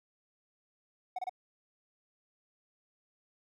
triangle tone bursts, 740 Hz, F#5, in tune, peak -31 dBFS, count 3, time 1.16-1.295 s, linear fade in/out 5 ms, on 27 ms, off 27 ms, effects none

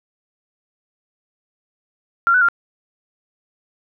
sine tone with pitch steps, 1381 / 1490 / 1393 Hz, F6 / F#6 / F6, -20 / +12 / -5 cents, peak -11 dBFS, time 2.27-2.486 s, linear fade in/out 0 ms, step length 72 ms, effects none

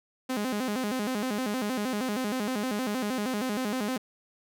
sawtooth tone with vibrato, 231.3 Hz, A#3, 13 cents flat, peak -24 dBFS, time 0.29-3.98 s, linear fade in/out 10 ms, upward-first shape square, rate 6.4 Hz, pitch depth 190 cents each way, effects none

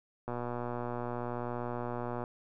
click train, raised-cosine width 1 ms, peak -23 dBFS, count 238, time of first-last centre 0.28-2.239 s, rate 121 Hz, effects none

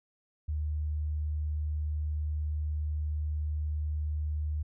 sine tone, 75.8 Hz, D#2, 45 cents flat, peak -29 dBFS, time 0.48-4.63 s, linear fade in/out 10 ms, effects none

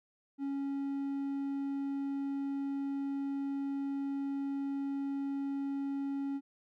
triangle tone, 277.2 Hz, C#4, in tune, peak -31 dBFS, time 0.38-6.41 s, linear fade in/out 50 ms, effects none

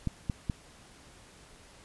clicks, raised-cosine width 5 ms, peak -17 dBFS, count 3, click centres 0.073 / 0.298 / 0.498 s, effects pink hiss -55 dBFS RMS until 1.84 s + resampled to 24000 Hz

